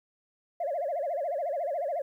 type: tone with vibrato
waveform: sine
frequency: 622.3 Hz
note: D#5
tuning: in tune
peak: -27 dBFS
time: 0.6-2.02 s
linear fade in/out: 5 ms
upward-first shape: sine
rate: 14 Hz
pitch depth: 230 cents each way
effects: tanh soft clip ceiling -24 dBFS + 11-bit